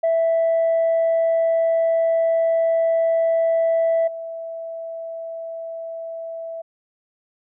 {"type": "tone with level steps", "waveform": "sine", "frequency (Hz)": 659.3, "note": "E5", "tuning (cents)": 0, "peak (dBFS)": [-14, -28], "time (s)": [0.03, 6.62], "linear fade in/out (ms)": 10, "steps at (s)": 4.07, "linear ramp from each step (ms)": 10, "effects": ["tanh soft clip ceiling -13 dBFS"]}